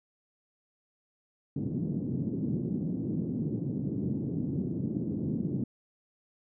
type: band-pass noise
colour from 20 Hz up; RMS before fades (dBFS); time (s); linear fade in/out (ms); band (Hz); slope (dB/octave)
pink; -32; 1.56-5.64; 5; 130 to 300; 24
effects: none